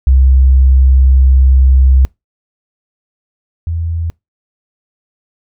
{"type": "tone pair in turn", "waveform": "sine", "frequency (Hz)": [65.6, 82.88], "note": ["C2", "E2"], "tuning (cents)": [5, 10], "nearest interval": "major third", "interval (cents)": 405, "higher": "second", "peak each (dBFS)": [-4, -14], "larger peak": "first", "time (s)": [[0.07, 2.05], [3.67, 4.1]], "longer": "first", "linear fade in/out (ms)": 0, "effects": ["noise-tail reverb RT60 0.2 s tail -26 dB re dry"]}